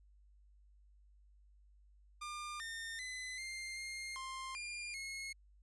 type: tone with pitch steps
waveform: sawtooth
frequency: 1200 / 1819 / 2018 / 2104 / 2122 / 1055 / 2404 / 2167 Hz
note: D6 / A#6 / B6 / C7 / C7 / C6 / D7 / C#7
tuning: +37 / -43 / +37 / +9 / +24 / +14 / +40 / -40 cents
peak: -39 dBFS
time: 2.21-5.33 s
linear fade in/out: 10 ms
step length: 390 ms
effects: added 50 Hz sine -62 dBFS peak until 5.62 s + resampled to 24000 Hz